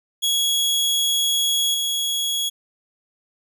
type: tone with level steps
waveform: sawtooth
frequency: 3336 Hz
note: G#7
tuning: 7 cents sharp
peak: -15 / -18 dBFS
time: 0.22-2.5 s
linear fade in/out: 20 ms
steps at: 1.74 s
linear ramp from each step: 2 ms
effects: none